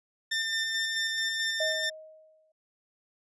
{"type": "tone with tremolo", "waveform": "20% pulse", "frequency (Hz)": 1798, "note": "A6", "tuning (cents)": 37, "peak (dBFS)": -22, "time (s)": [0.31, 1.9], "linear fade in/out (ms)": 10, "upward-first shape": "square", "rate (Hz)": 4.6, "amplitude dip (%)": 25}
{"type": "tone with exponential decay", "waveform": "sine", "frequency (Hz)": 628, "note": "D#5", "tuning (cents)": 16, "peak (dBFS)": -27, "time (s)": [1.6, 2.52], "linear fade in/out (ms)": 5, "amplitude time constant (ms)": 200}
{"effects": ["resampled to 24000 Hz"]}